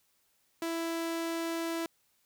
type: tone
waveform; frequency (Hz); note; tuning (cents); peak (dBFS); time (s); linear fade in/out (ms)
sawtooth; 331.5; E4; +10; -28; 0.62-1.86; 2
effects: white hiss -72 dBFS RMS until 2.25 s